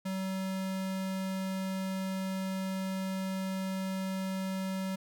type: tone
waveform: square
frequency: 190.1 Hz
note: F#3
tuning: 47 cents sharp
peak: -33 dBFS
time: 0.05-4.96 s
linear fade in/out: 10 ms
effects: none